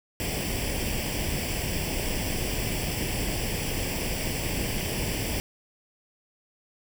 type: noise with comb filter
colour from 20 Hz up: pink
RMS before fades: -29 dBFS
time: 0.2-5.4 s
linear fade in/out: 0 ms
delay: 0.38 ms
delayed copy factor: +0.75
effects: none